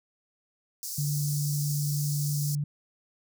pink high-pass noise, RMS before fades -36 dBFS, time 0.83-2.55 s, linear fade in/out 0 ms, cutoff 4900 Hz, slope 48 dB/octave
sine tone, 146 Hz, D3, 10 cents flat, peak -26 dBFS, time 0.98-2.64 s, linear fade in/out 5 ms
effects none

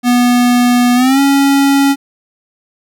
square tone with pitch glide, 244.5 to 277.6 Hz, B3 to C#4, -17 to +3 cents, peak -8 dBFS, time 0.03-1.96 s, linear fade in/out 50 ms, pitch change +220 cents, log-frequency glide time 0.95-1.2 s, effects none

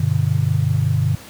sine chord, G major, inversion none, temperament equal with one note detuned, 98 / 123.47 / 148.62 Hz, G2 / B2 / D3, 0 / 0 / +21 cents, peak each -19 dBFS, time 0-1.15 s, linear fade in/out 5 ms, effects pink hiss -40 dBFS RMS until 1.29 s + high-pass 60 Hz 12 dB/octave

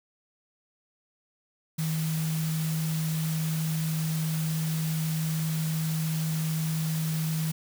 sine tone in noise, 158.7 Hz, D#3, 35 cents sharp, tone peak -26 dBFS, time 1.78-7.52 s, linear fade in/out 10 ms, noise white, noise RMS -38 dBFS, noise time 1.78-7.52 s, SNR +9 dB, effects none

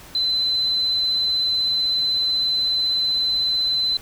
sine tone, 4042 Hz, B7, 39 cents sharp, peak -18 dBFS, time 0.15-3.97 s, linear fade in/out 2 ms, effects pink hiss -43 dBFS RMS until 4.01 s

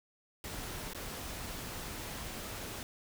pink noise with dropouts, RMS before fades -42 dBFS, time 0.44-2.83 s, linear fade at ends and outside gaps 1 ms, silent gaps 0.934-0.947 s, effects none

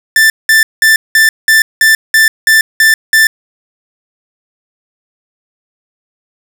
45% pulse tone bursts, 1771 Hz, A6, 11 cents sharp, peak -4 dBFS, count 10, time 0.16-3.27 s, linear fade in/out 2 ms, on 140 ms, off 190 ms, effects none

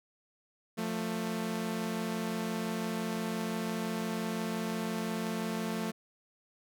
sawtooth tone pair together, 176.2 / 222 Hz, F3 / A3, +16 / +16 cents, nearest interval major third, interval 400 cents, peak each -33 / -30 dBFS, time 0.77-5.92 s, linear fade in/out 20 ms, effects none

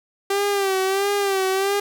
sawtooth tone with vibrato, 392 Hz, G4, in tune, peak -15 dBFS, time 0.3-1.8 s, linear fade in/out 5 ms, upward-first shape sine, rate 1.5 Hz, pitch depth 62 cents each way, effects none

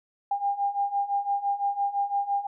sine beating tone pair, 800 / 805.9 Hz, G5 / G5, +35 / +48 cents, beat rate 5.9 Hz, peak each -29 / -26 dBFS, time 0.31-2.47 s, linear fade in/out 5 ms, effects none

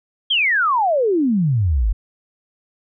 sine exponential sweep, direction down, 3322 to 45 Hz, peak -14 dBFS, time 0.3-1.93 s, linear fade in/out 10 ms, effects none

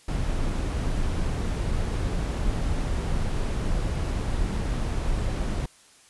brown noise, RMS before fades -26 dBFS, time 0.08-5.66 s, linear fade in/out 5 ms, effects white hiss -55 dBFS RMS until 6.09 s + resampled to 24000 Hz

